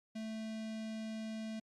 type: tone with notch filter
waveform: square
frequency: 220 Hz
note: A3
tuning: in tune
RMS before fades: -42 dBFS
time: 0.15-1.6 s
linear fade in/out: 10 ms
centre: 1200 Hz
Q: 1.3
effects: low-pass 7000 Hz 12 dB/octave + Opus 48 kbps